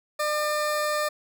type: tone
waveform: 20% pulse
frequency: 601 Hz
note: D5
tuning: 40 cents sharp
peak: -19 dBFS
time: 0.19-1.09 s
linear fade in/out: 10 ms
effects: none